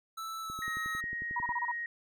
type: tone with pitch glide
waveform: square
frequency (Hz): 1318.5 to 1285.4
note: E6 to E6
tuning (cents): 0 to -44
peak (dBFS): -38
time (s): 0.17-1.01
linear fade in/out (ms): 10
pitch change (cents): -44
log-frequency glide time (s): 0.4-0.66
type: click train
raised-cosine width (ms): 3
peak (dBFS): -34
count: 12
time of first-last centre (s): 0.5-1.491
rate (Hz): 11.1
type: tone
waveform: sine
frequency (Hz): 1879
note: A#6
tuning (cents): +13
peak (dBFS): -34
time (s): 0.62-1.86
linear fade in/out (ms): 2
type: tone bursts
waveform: sine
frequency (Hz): 969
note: B5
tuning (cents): -33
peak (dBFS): -30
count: 6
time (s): 1.36-1.717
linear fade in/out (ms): 5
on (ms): 37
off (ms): 27
effects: none